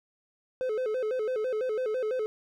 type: tone with vibrato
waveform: triangle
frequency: 469.7 Hz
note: A#4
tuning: 13 cents sharp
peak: -25 dBFS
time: 0.61-2.26 s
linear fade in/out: 0 ms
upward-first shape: square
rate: 6 Hz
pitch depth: 150 cents each way
effects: none